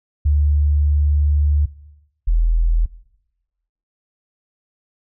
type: tone pair in turn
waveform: sine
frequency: 73.42 / 41.21 Hz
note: D2 / E1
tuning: 0 / 0 cents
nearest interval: minor seventh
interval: 1000 cents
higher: first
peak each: -12 dBFS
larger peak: neither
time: 0.25-1.66 / 2.27-2.86 s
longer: first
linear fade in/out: 10 ms
effects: noise-tail reverb RT60 1.0 s tail -20 dB re dry